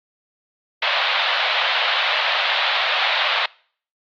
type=band-pass noise; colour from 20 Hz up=white; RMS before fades=-20 dBFS; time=0.82-3.46 s; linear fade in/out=5 ms; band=560 to 3900 Hz; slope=48 dB/octave; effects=noise-tail reverb RT60 0.5 s tail -24 dB re dry + Opus 48 kbps